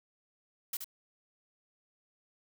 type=noise with echo; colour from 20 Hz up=blue; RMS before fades=-35 dBFS; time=0.73-0.77 s; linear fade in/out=5 ms; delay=74 ms; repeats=1; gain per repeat=-6 dB; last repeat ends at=0.844 s; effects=none